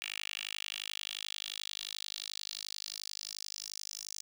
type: tone with high-pass filter sweep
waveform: 10% pulse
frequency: 51.4 Hz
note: G#1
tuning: 17 cents flat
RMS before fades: -42 dBFS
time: 0.02-4.21 s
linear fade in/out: 0 ms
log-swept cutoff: 2600 to 5800 Hz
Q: 3.5
effects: none